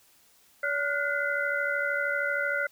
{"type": "tone cluster", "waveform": "sine", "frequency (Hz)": [570, 1425, 1498, 2034], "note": ["C#5", "F6", "F#6", "C7"], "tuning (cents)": [48, 34, 21, -50], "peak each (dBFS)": [-32, -29, -32, -33], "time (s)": [0.63, 2.67], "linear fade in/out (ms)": 5, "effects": ["white hiss -61 dBFS RMS until 2.71 s"]}